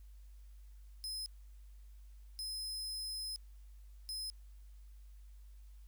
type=tone bursts at uneven times; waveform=sawtooth; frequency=5100 Hz; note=D#8; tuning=42 cents sharp; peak=-37 dBFS; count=3; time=1.04-1.26 / 2.39-3.36 / 4.09-4.3 s; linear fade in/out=0 ms; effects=added 50 Hz sine -52 dBFS peak until 5.87 s + white hiss -74 dBFS RMS until 5.87 s